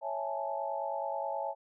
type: chord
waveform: sine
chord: A major seventh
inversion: first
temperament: equal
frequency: 554.4 / 659.3 / 830.6 / 880 Hz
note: C#5 / E5 / G#5 / A5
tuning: 0 / 0 / 0 / 0 cents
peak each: -38 / -38 / -38 / -38 dBFS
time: 0.01-1.55 s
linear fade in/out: 50 ms
effects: none